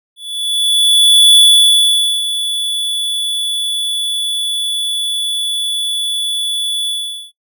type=tone with ADSR envelope; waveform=square; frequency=3442 Hz; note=A7; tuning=39 cents flat; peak=-4 dBFS; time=0.16-7.32 s; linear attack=1200 ms; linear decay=860 ms; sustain=-12 dB; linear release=440 ms; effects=noise-tail reverb RT60 0.1 s tail -17 dB re dry